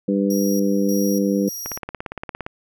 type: harmonic tone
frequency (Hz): 99.3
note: G2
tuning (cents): +23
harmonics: 2 / 3 / 4 / 5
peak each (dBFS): -19 / -22 / -27 / -24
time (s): 0.08-1.49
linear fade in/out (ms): 5
type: tone with tremolo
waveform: 25% pulse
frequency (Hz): 5690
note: F8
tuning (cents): +31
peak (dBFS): -24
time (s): 0.3-1.79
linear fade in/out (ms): 5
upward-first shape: square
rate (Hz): 1.7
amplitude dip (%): 75
type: click train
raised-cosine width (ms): 0.5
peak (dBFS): -14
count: 15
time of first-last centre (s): 1.66-2.465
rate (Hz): 17.4
effects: none